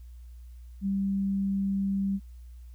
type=tone; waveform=sine; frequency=196 Hz; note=G3; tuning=in tune; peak=-25 dBFS; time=0.81-2.2 s; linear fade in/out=50 ms; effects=added 60 Hz sine -43 dBFS peak until 2.74 s + white hiss -69 dBFS RMS until 2.74 s